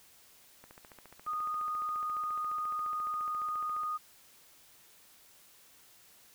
click train, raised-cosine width 0.5 ms, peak -36 dBFS, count 47, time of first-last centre 0.64-3.834 s, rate 14.4 Hz
sine tone, 1234 Hz, D#6, 15 cents flat, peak -32 dBFS, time 1.26-3.98 s, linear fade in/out 20 ms
effects white hiss -60 dBFS RMS until 6.34 s

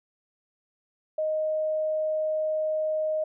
sine tone, 622.3 Hz, D#5, in tune, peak -24 dBFS, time 1.18-3.24 s, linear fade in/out 5 ms, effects none

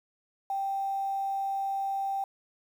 sine tone with quantisation, 784 Hz, G5, in tune, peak -28 dBFS, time 0.5-2.24 s, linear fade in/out 2 ms, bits 9, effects none

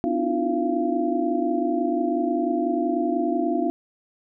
sine tone cluster, 252.5 / 296.6 / 322.5 / 352.9 / 687 Hz, B3 / D4 / E4 / F4 / F5, +39 / +17 / -38 / +18 / -29 cents, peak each -27 dBFS, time 0.04-3.7 s, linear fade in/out 0 ms, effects none

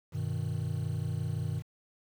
triangle chord, G augmented, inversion none, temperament equal, 98 / 123.47 / 155.56 Hz, G2 / B2 / D#3, 0 / 0 / 0 cents, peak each -33 dBFS, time 0.12-1.63 s, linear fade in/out 50 ms, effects 9-bit

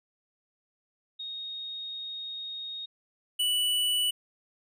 sine / square tone pair in turn, 3729 / 2960 Hz, A#7 / F#7, 0 / 0 cents, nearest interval major third, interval 400 cents, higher first, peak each -35 / -25 dBFS, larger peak second, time 1.19-2.86 / 3.39-4.11 s, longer first, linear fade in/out 10 ms, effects none

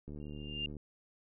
click train, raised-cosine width 3 ms, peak -33 dBFS, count 52, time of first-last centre 0.08-0.767 s, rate 74.2 Hz
sine tone with exponential growth, 2800 Hz, F7, 4 cents sharp, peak -32 dBFS, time 0.2-0.66 s, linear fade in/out 2 ms, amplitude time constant 100 ms
effects none

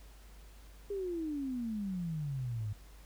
sine exponential sweep, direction down, 411.5 to 101.3 Hz, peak -34 dBFS, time 0.9-2.73 s, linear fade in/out 5 ms, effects added 50 Hz sine -52 dBFS peak until 3.05 s + pink hiss -61 dBFS RMS until 3.05 s

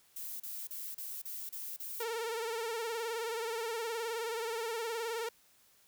violet noise bursts, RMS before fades -42 dBFS, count 7, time 0.16-2.038 s, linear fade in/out 5 ms, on 240 ms, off 33 ms
sawtooth tone with vibrato, 456.8 Hz, A#4, 35 cents flat, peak -31 dBFS, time 2-5.29 s, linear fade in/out 5 ms, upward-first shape sine, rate 19 Hz, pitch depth 69 cents each way
effects white hiss -66 dBFS RMS until 5.87 s

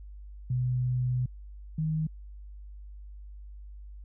sine tone pair in turn, 125.7 / 156.96 Hz, B2 / D#3, +31 / +15 cents, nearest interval major third, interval 384 cents, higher second, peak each -25 / -26 dBFS, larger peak first, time 0.5-1.26 / 1.78-2.07 s, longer first, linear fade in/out 5 ms, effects added 50 Hz sine -42 dBFS peak until 4.04 s

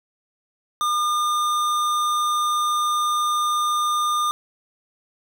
sine tone with tanh clipping, 1209 Hz, D6, 50 cents sharp, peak -21 dBFS, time 0.81-4.31 s, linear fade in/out 0 ms, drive 18 dB, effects none

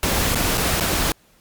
pink noise with dropouts, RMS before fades -20 dBFS, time 0.03-1.12 s, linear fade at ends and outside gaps 1 ms, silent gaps 0.348-0.355 / 0.574-0.578 / 0.799-0.807 s, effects pink hiss -56 dBFS RMS until 1.4 s + MP3 96 kbps

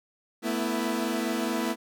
sawtooth chord, A suspended second, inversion none, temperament equal with one note detuned, 222.2 / 246.9 / 329.6 Hz, A3 / B3 / E4, +17 / 0 / 0 cents, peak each -27 dBFS, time 0.42-1.76 s, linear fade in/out 50 ms, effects none

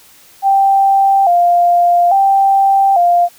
sine tone with vibrato, 740 Hz, F#5, in tune, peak -7 dBFS, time 0.42-3.29 s, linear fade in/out 50 ms, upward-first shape square, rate 0.59 Hz, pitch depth 100 cents each way, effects white hiss -44 dBFS RMS until 3.38 s

